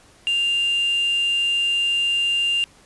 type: tone with quantisation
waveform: sine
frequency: 2794 Hz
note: F7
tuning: in tune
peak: -18 dBFS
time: 0.27-2.64 s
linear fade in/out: 0 ms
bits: 5
effects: pink hiss -52 dBFS RMS until 2.85 s + resampled to 24000 Hz